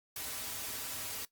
white noise with comb filter, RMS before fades -40 dBFS, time 0.16-1.25 s, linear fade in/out 2 ms, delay 5.6 ms, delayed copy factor -1, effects noise-tail reverb RT60 0.1 s tail -18 dB re dry + Opus 48 kbps

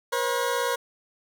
20% pulse tone pair together, 480.8 / 538.8 Hz, B4 / C#5, -46 / -49 cents, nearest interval major second, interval 197 cents, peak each -21 / -23 dBFS, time 0.12-0.76 s, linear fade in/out 10 ms, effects none

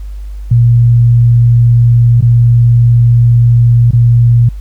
sine tone with dropouts, 118.5 Hz, A#2, 29 cents sharp, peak -3 dBFS, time 0.51-4.49 s, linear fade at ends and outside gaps 5 ms, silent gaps 2.209-2.224 / 3.909-3.932 s, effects added 50 Hz sine -20 dBFS peak until 4.6 s + pink hiss -48 dBFS RMS until 4.6 s

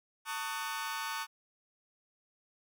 sawtooth chord, D# half-diminished seventh, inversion second, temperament just, 896 / 1120.1 / 1244.5 / 1493.4 Hz, A5 / C#6 / D#6 / F#6, +31 / +18 / 0 / +16 cents, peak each -36 / -37 / -39 / -38 dBFS, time 0.25-1.27 s, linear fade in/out 50 ms, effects none

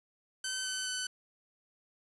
10% pulse tone with pitch steps, 1533 / 1520.7 / 1508.4 Hz, G6 / F#6 / F#6, -39 / +47 / +33 cents, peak -25 dBFS, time 0.44-1.07 s, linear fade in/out 5 ms, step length 210 ms, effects resampled to 24000 Hz + 9-bit

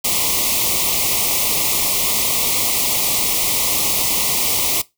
white band-stop noise, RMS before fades -18 dBFS, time 0.04-4.82 s, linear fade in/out 10 ms, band 1200 to 2000 Hz, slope 96 dB/octave, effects noise-tail reverb RT60 0.2 s tail -20 dB re dry

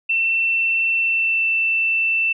sine tone with pitch glide, 2689 to 2670 Hz, E7 to E7, +34 to +22 cents, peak -16 dBFS, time 0.09-2.33 s, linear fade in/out 10 ms, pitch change -12 cents, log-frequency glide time 1.03-1.46 s, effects none

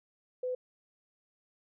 sine tone, 504 Hz, B4, 35 cents sharp, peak -31 dBFS, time 0.43-0.55 s, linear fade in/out 5 ms, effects none

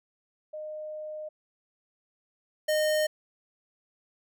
sine / square tone pair in turn, 614 / 614 Hz, D#5 / D#5, -23 / -23 cents, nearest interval unison, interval 0 cents, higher neither, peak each -35 / -24 dBFS, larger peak second, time 0.53-1.29 / 2.68-3.07 s, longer first, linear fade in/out 10 ms, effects none

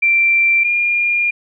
sine tone pair in turn, 2355 / 2411 Hz, D7 / D7, +4 / +45 cents, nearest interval unison, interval 41 cents, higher second, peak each -10 / -13 dBFS, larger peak first, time 0.02-0.64 / 0.64-1.31 s, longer second, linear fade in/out 10 ms, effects none

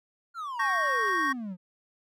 triangle exponential sweep, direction down, 1427 to 173.4 Hz, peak -31 dBFS, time 0.34-1.57 s, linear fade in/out 50 ms
triangle chord, G diminished, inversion second, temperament equal, 1108.7 / 1568 / 1864.7 Hz, Db6 / G6 / Bb6, 0 / 0 / 0 cents, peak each -25 / -31 / -27 dBFS, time 0.59-1.33 s, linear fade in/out 10 ms
click, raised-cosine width 0.2 ms, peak -31 dBFS, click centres 1.083 s
effects none

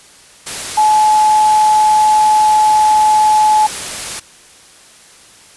sine tone in noise, 856 Hz, A5, 48 cents flat, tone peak -7 dBFS, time 0.77-3.67 s, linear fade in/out 10 ms, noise white, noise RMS -23 dBFS, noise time 0.46-4.2 s, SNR +13 dB, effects white hiss -42 dBFS RMS until 5.56 s + resampled to 24000 Hz

